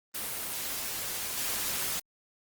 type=noise with level steps; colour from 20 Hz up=white; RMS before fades=-35 / -32 dBFS; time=0.14-2 s; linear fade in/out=10 ms; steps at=1.37 s; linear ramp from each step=5 ms; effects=Opus 24 kbps